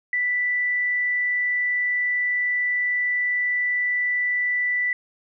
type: tone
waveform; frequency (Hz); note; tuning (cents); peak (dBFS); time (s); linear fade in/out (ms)
sine; 1975.5; B6; 0; -20; 0.13-4.93; 2
effects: none